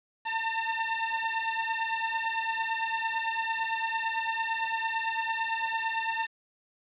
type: beating tone pair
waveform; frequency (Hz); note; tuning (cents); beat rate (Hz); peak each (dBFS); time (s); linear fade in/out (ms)
20% pulse; 898 / 906.9; A5 / A#5; +35 / -48; 8.9; -26 / -27; 0.25-6.27; 20
effects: resampled to 8000 Hz + 9-bit